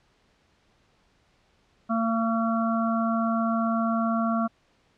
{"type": "harmonic tone", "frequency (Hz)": 226.9, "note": "A#3", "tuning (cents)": -47, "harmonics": [1, 3, 5, 6], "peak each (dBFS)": [-24, -29, -31, -32], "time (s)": [1.89, 4.48], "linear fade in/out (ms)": 20, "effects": ["pink hiss -65 dBFS RMS until 4.97 s", "low-pass 5000 Hz 12 dB/octave"]}